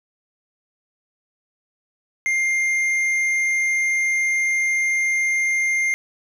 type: tone with tanh clipping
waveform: triangle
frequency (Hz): 2109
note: C7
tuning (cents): +13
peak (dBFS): -19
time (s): 2.26-5.94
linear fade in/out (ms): 0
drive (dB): 11
effects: none